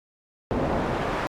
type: noise with band-pass filter sweep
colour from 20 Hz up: brown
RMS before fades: -26 dBFS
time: 0.51-1.27 s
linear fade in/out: 0 ms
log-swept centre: 490 to 1200 Hz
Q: 0.8
effects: AAC 64 kbps